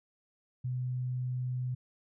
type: tone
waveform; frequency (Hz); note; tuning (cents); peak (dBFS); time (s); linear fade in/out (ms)
sine; 126.1; B2; +36; -31; 0.64-1.75; 10
effects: none